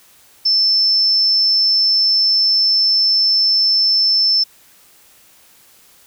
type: tone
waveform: sine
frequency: 5300 Hz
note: E8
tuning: 9 cents sharp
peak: -11 dBFS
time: 0.45-4.44 s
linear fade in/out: 10 ms
effects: white hiss -49 dBFS RMS until 6.06 s